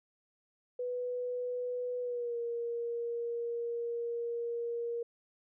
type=tone with pitch glide; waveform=sine; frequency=493.9 to 470.2 Hz; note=B4 to A#4; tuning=0 to +15 cents; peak=-33 dBFS; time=0.79-5.03 s; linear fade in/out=5 ms; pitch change=-85 cents; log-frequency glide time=2.01-2.37 s; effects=none